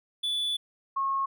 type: tone pair in turn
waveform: triangle / sine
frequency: 3461 / 1087.8 Hz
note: A7 / C#6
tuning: -29 / -33 cents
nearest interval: octave + minor sixth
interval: 2004 cents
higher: first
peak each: -25 dBFS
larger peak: neither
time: 0.23-0.57 / 0.96-1.26 s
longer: first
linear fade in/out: 10 ms
effects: none